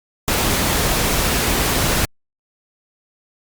pink noise, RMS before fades -18 dBFS, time 0.28-2.05 s, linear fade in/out 0 ms, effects Opus 48 kbps

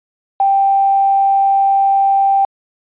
sine tone with quantisation, 786 Hz, G5, 4 cents sharp, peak -9 dBFS, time 0.4-2.45 s, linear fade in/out 2 ms, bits 6, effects resampled to 8000 Hz

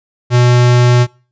square tone, 122.5 Hz, B2, 14 cents flat, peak -7 dBFS, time 0.3-1.07 s, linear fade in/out 50 ms, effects noise-tail reverb RT60 0.4 s tail -25 dB re dry + resampled to 16000 Hz

